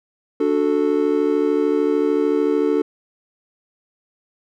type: chord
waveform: triangle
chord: D major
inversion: none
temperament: just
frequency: 293.7 / 367.1 / 440.5 Hz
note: D4 / F#4 / A4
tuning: 0 / -14 / +2 cents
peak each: -18 / -20 / -17 dBFS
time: 0.4-2.82 s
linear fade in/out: 5 ms
effects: none